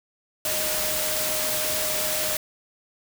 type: tone in noise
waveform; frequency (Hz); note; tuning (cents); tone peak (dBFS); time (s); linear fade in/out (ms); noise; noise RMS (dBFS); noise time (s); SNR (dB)
sine; 618; D#5; -12; -32; 0.45-2.37; 2; white; -26; 0.45-2.37; -9
effects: none